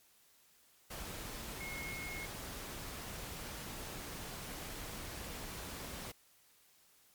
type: tone in noise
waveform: sine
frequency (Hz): 2164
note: C#7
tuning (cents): -42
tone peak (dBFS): -43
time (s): 1.6-2.26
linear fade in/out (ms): 10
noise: pink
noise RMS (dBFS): -45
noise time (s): 0.9-6.12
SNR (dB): -1
effects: white hiss -67 dBFS RMS until 7.14 s + MP3 96 kbps